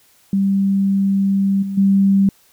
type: tone with level steps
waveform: sine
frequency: 196 Hz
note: G3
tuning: in tune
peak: -13 / -21 / -10 dBFS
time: 0.33-2.29 s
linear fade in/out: 2 ms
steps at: 1.62 / 1.77 s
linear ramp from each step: 10 ms
effects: white hiss -54 dBFS RMS until 2.52 s